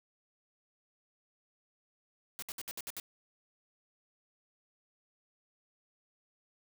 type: noise bursts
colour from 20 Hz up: white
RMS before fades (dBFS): -41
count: 7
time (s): 2.39-2.999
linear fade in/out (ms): 0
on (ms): 33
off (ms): 63
effects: none